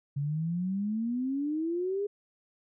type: exponential sweep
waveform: sine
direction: up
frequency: 138.59 to 415.3 Hz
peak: -28 dBFS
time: 0.16-2.07 s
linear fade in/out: 10 ms
effects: none